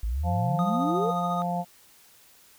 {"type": "exponential sweep", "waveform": "sine", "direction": "up", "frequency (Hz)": [50.7, 494.9], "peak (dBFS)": -25, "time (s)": [0.03, 1.11], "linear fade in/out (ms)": 5}
{"type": "harmonic tone", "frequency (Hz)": 175.1, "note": "F3", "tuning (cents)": 5, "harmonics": [1, 3, 4, 5], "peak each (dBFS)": [-29, -37, -29, -34], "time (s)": [0.23, 1.65], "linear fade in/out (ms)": 50}
{"type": "tone with tremolo", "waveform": "triangle", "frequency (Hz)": 1239, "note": "D#6", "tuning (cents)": -8, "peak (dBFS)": -26, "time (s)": [0.59, 1.42], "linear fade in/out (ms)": 0, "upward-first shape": "sine", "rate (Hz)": 14, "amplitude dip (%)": 45}
{"effects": ["white hiss -56 dBFS RMS until 2.58 s"]}